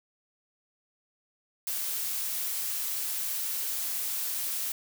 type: noise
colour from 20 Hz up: blue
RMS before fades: -32 dBFS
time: 1.67-4.72 s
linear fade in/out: 2 ms
effects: none